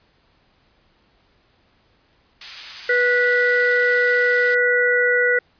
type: high-pass noise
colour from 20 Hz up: white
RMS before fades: -32 dBFS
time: 2.41-4.55 s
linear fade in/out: 5 ms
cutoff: 1500 Hz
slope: 12 dB/octave
type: harmonic tone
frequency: 489.6 Hz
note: B4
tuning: 15 cents flat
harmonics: 1 / 3 / 4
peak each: -19 / -19 / -19 dBFS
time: 2.89-5.39 s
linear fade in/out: 5 ms
effects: pink hiss -60 dBFS RMS until 5.59 s + resampled to 11025 Hz